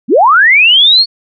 sine linear sweep, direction up, 179.7 to 4435 Hz, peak -3 dBFS, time 0.08-1.06 s, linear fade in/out 50 ms, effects none

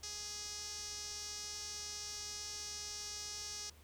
sawtooth tone with band-pass filter, 415.3 Hz, G#4, in tune, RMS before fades -45 dBFS, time 0.03-3.7 s, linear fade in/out 5 ms, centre 5700 Hz, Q 4.4, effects added 75 Hz sine -60 dBFS peak until 3.83 s + pink hiss -64 dBFS RMS until 3.83 s

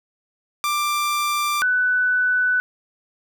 sawtooth / sine tone pair in turn, 1182 / 1494.2 Hz, D6 / F#6, +11 / +17 cents, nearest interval major third, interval 406 cents, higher second, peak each -16 dBFS, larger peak neither, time 0.64-1.62 / 1.62-2.6 s, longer neither, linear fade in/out 0 ms, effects none

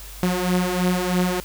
sawtooth beating tone pair, 178.7 / 181.8 Hz, F3 / F#3, +40 / -30 cents, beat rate 3.1 Hz, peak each -20 / -17 dBFS, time 0.23-1.4 s, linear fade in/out 0 ms, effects added 50 Hz sine -38 dBFS peak until 1.44 s + white hiss -41 dBFS RMS until 1.44 s

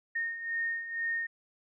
sine beating tone pair, 1840 / 1842.1 Hz, A#6 / A#6, -23 / -21 cents, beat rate 2.1 Hz, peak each -38 / -32 dBFS, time 0.15-1.27 s, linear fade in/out 10 ms, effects none

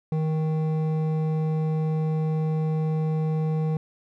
sine tone with hard clipping, 157 Hz, D#3, 16 cents sharp, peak -24 dBFS, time 0.12-3.77 s, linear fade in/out 2 ms, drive 10 dB, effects none

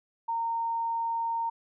sine tone, 920 Hz, A#5, 23 cents flat, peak -27 dBFS, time 0.28-1.5 s, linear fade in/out 10 ms, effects none

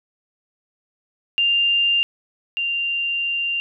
sine tone pair in turn, 2794 / 2783 Hz, F7 / F7, 0 / -7 cents, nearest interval unison, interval 7 cents, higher first, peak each -15 / -20 dBFS, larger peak first, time 1.38-2.03 / 2.57-3.6 s, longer second, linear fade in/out 0 ms, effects none

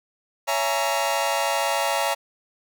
sawtooth chord, A# half-diminished seventh, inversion first, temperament just, 559.4 / 671.3 / 839.1 / 932.3 Hz, C#5 / E5 / G#5 / A#5, +16 / +31 / +18 / 0 cents, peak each -23 dBFS, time 0.47-2.15 s, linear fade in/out 20 ms, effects none

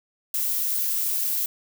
violet noise, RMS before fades -25 dBFS, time 0.34-1.46 s, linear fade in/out 2 ms, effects none

